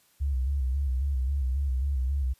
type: tone with vibrato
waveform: sine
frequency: 67 Hz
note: C2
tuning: 42 cents sharp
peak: -24 dBFS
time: 0.2-2.34 s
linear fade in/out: 20 ms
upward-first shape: square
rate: 3.7 Hz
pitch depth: 80 cents each way
effects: white hiss -64 dBFS RMS until 2.39 s + resampled to 32000 Hz